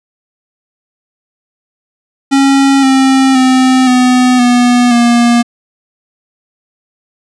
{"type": "tone with pitch steps", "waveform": "square", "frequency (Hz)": [273.7, 266.1, 258.6, 251.4, 244.4, 237.6], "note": ["C#4", "C4", "C4", "B3", "B3", "A#3"], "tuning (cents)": [-22, 29, -20, 31, -18, 33], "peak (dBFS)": -6, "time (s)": [2.31, 5.43], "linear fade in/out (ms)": 20, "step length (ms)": 520, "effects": ["resampled to 22050 Hz"]}